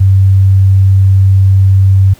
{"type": "tone", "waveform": "sine", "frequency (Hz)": 96.3, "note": "G2", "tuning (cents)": -30, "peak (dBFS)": -3, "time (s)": [0, 2.14], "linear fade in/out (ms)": 10, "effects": ["pink hiss -41 dBFS RMS until 2.19 s"]}